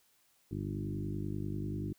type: harmonic tone with a mistuned harmonic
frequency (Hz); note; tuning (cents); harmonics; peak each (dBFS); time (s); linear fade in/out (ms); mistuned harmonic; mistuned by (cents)
50.3; G1; +45; 1 / 2 / 3 / 4 / 5 / 6 / 7 / 8; -46 / -39 / -41 / -42 / -50 / -42 / -45 / -55; 0.51-1.93; 5; 2; +20
effects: white hiss -70 dBFS RMS until 1.98 s